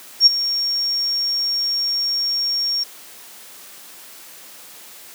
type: tone with ADSR envelope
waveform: sine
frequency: 5540 Hz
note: F8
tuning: 15 cents flat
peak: -4 dBFS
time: 0.2-2.84 s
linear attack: 64 ms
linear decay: 18 ms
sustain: -14 dB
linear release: 11 ms
effects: white hiss -41 dBFS RMS until 5.14 s + high-pass 200 Hz 12 dB/octave